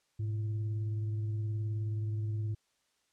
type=tone with frequency modulation; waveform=sine; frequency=106 Hz; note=G#2; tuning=36 cents sharp; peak=-31 dBFS; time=0.19-2.55 s; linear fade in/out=10 ms; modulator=231 Hz; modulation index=0.24; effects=white hiss -75 dBFS RMS until 3.12 s + low-pass 8000 Hz 12 dB/octave